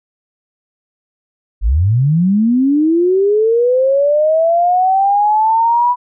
sine linear sweep, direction up, 43.65 to 987.8 Hz, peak -9 dBFS, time 1.61-5.96 s, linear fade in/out 50 ms, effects none

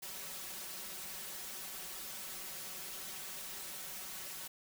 white noise with comb filter, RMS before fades -45 dBFS, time 0.02-4.48 s, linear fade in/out 10 ms, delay 5.3 ms, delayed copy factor +1, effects none

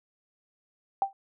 sine tone with exponential decay, 784 Hz, G5, in tune, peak -18 dBFS, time 1.02-1.13 s, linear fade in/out 1 ms, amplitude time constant 23 ms, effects none

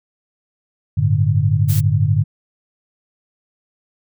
sine chord, G suspended second, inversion none, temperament just, 98 / 110.25 / 147 Hz, G2 / A2 / D3, 0 / +4 / +2 cents, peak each -17 / -17 / -17 dBFS, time 0.97-2.24 s, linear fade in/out 10 ms
blue noise, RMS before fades -27 dBFS, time 1.68-1.81 s, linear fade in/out 20 ms
effects none

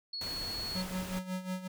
sine tone, 4355 Hz, C#8, 31 cents flat, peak -36 dBFS, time 0.13-0.82 s, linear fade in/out 5 ms
pink noise, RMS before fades -43 dBFS, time 0.21-1.19 s, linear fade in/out 2 ms
square tone with tremolo, 185 Hz, F#3, in tune, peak -33 dBFS, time 0.75-1.68 s, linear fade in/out 10 ms, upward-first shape sine, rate 5.5 Hz, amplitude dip 75%
effects none

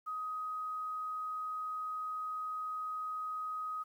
sine tone with quantisation, 1257 Hz, D#6, 17 cents sharp, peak -36 dBFS, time 0.06-3.84 s, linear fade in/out 20 ms, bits 11, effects none

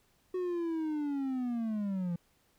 triangle linear sweep, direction down, 370 to 168.5 Hz, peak -29 dBFS, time 0.34-2.16 s, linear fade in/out 5 ms, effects pink hiss -70 dBFS RMS until 2.58 s

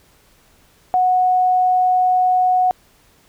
sine tone, 735 Hz, F#5, 12 cents flat, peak -12 dBFS, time 0.94-2.71 s, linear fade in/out 0 ms, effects pink hiss -54 dBFS RMS until 3.28 s

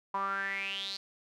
sawtooth tone with band-pass filter sweep, 196 Hz, G3, in tune, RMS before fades -35 dBFS, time 0.14-0.97 s, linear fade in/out 5 ms, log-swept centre 990 to 4500 Hz, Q 8.9, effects none

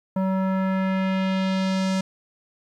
square tone with low-pass filter sweep, 189.8 Hz, F#3, 44 cents sharp, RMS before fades -23 dBFS, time 0.16-2.01 s, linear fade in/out 5 ms, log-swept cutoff 930 to 6900 Hz, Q 1.3, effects 10-bit

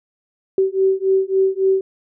sine beating tone pair, 381.7 / 385.3 Hz, G4 / G4, -46 / -30 cents, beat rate 3.6 Hz, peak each -17 dBFS, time 0.58-1.81 s, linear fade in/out 2 ms, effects none

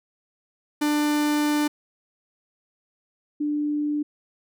45% pulse / sine tone pair in turn, 297.1 / 296 Hz, D4 / D4, +20 / +14 cents, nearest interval unison, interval 6 cents, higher first, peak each -20 / -22 dBFS, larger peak first, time 0.81-1.68 / 3.4-4.03 s, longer first, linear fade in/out 10 ms, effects none

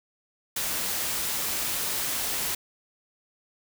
white noise, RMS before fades -29 dBFS, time 0.56-2.55 s, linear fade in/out 5 ms, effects none

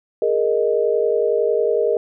sine chord, Ab suspended second, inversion none, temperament equal, 415.3 / 466.2 / 622.3 Hz, Ab4 / Bb4 / Eb5, 0 / 0 / 0 cents, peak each -20 / -18 / -22 dBFS, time 0.22-1.97 s, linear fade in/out 2 ms, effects none

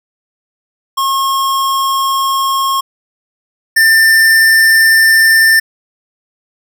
square tone pair in turn, 1082 / 1791 Hz, C#6 / A6, -42 / +30 cents, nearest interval major sixth, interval 872 cents, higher second, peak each -12 / -6 dBFS, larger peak second, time 0.97-2.81 / 3.76-5.6 s, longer neither, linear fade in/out 10 ms, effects none

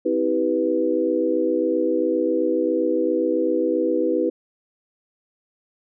sine chord, C major seventh, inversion none, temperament equal with one note detuned, 261.6 / 324.5 / 392 / 493.9 Hz, C4 / E4 / G4 / B4, 0 / -27 / 0 / 0 cents, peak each -28 / -22 / -25 / -22 dBFS, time 0.05-4.3 s, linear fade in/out 10 ms, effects none

